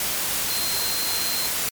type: tone in noise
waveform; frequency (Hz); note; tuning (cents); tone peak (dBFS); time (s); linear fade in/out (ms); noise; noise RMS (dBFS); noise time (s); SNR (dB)
sine; 4146; C8; -17; -28; 0.5-1.47; 2; white; -25; 0-1.69; -6
effects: MP3 96 kbps